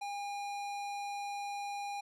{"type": "tone with hard clipping", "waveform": "sine", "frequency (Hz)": 810, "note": "G#5", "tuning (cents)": -43, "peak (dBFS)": -39, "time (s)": [0.01, 2.01], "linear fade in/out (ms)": 10, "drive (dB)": 16, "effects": []}